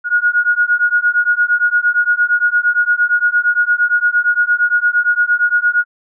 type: beating tone pair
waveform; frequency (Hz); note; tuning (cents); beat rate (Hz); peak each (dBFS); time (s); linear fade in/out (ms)
sine; 1439 / 1447.7; F#6 / F#6; -49 / -38; 8.7; -14; 0.04-5.85; 50
effects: none